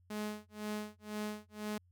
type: tone with tremolo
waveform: sawtooth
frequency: 211.3 Hz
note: G#3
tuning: 30 cents sharp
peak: -32 dBFS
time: 0.1-1.78 s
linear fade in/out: 5 ms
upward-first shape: sine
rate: 2 Hz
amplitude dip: 100%
effects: added 89 Hz sine -64 dBFS peak until 1.91 s

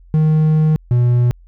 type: tone pair in turn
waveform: triangle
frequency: 155.56 / 121.73 Hz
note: D#3 / B2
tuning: 0 / -25 cents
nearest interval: major third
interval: 425 cents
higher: first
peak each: -8 dBFS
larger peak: neither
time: 0.14-0.76 / 0.91-1.31 s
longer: first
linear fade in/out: 0 ms
effects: added 43 Hz sine -41 dBFS peak until 1.47 s

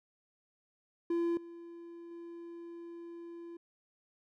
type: tone with level steps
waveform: triangle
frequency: 340 Hz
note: F4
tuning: 46 cents flat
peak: -27 / -44 / -42 dBFS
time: 1.1-3.57 s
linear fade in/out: 5 ms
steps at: 1.37 / 2.11 s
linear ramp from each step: 2 ms
effects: none

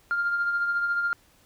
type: tone with tremolo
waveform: sine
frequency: 1400 Hz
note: F6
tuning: 4 cents sharp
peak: -20 dBFS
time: 0.11-1.13 s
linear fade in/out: 0 ms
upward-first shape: triangle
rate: 14 Hz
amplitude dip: 50%
effects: tanh soft clip ceiling -18 dBFS + pink hiss -60 dBFS RMS until 1.45 s

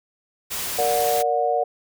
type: noise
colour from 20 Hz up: white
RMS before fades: -28 dBFS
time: 0.5-1.23 s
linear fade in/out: 20 ms
type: chord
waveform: sine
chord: Bb augmented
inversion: none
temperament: just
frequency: 466.2 / 582.7 / 728.4 Hz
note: Bb4 / D5 / F#5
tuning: 0 / -14 / -27 cents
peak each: -24 / -24 / -21 dBFS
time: 0.78-1.64 s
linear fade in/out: 10 ms
effects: none

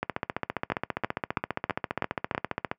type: two click trains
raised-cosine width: 0.5 ms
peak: -10 / -12 dBFS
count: 6 / 41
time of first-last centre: 0.72-2.349 / 0.03-2.715 s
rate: 3.07 / 14.9 Hz
effects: noise-tail reverb RT60 0.1 s tail -22 dB re dry + high-pass 100 Hz 12 dB/octave

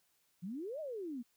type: exponential two-way sweep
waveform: sine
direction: up then down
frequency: 165.9 to 649 to 226.3 Hz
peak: -39 dBFS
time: 0.42-1.23 s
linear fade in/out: 20 ms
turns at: 0.8 s
effects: white hiss -75 dBFS RMS until 1.36 s

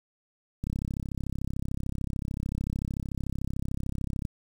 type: click train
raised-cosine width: 5 ms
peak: -19 dBFS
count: 122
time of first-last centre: 0.64-4.252 s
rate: 33.5 Hz
effects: 8-bit

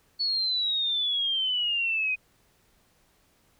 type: exponential sweep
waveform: sine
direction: down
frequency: 4435 to 2489 Hz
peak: -24 dBFS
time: 0.19-2.16 s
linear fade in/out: 20 ms
effects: pink hiss -65 dBFS RMS until 3.59 s

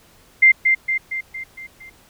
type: tone with echo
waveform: sine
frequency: 2093 Hz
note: C7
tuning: in tune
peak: -7 dBFS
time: 0.42-0.52 s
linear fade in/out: 10 ms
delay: 230 ms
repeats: 6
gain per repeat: -5 dB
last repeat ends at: 1.9 s
effects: pink hiss -52 dBFS RMS until 2.09 s

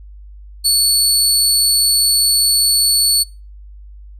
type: tone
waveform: 25% pulse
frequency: 4435 Hz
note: C#8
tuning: in tune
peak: -6 dBFS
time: 0.64-3.24 s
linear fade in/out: 20 ms
effects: noise-tail reverb RT60 0.3 s tail -24 dB re dry + added 50 Hz sine -34 dBFS peak until 4.19 s

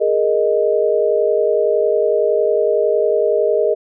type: chord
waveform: sine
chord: Ab suspended second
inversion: none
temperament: equal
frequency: 415.3 / 466.2 / 622.3 Hz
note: Ab4 / Bb4 / Eb5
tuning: 0 / 0 / 0 cents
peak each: -17 dBFS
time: 0-3.75 s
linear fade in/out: 20 ms
effects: none

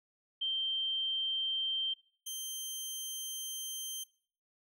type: tone pair in turn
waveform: sine / 15% pulse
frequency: 3140 / 3140 Hz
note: G7 / G7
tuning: +2 / +2 cents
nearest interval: unison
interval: 0 cents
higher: neither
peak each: -31 / -31 dBFS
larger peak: neither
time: 0.41-1.94 / 2.26-4.04 s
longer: second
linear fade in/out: 10 ms
effects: noise-tail reverb RT60 0.5 s tail -22 dB re dry

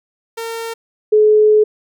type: tone pair in turn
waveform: sawtooth / sine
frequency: 456.8 / 426.7 Hz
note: A#4 / G#4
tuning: -35 / +47 cents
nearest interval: minor second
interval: 118 cents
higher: first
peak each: -19 / -7 dBFS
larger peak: second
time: 0.37-0.74 / 1.12-1.64 s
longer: second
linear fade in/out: 10 ms
effects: none

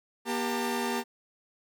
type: tone cluster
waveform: sawtooth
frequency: 239.1 / 395.2 / 902 Hz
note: A#3 / G4 / A5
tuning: +44 / +14 / +43 cents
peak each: -28 / -29 / -30 dBFS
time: 0.25-1.04 s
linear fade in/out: 50 ms
effects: none

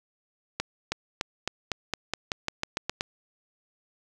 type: accelerating click train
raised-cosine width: 0.2 ms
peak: -10 dBFS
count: 13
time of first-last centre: 0.6-3.009 s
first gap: 320 ms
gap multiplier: 0.91
effects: none

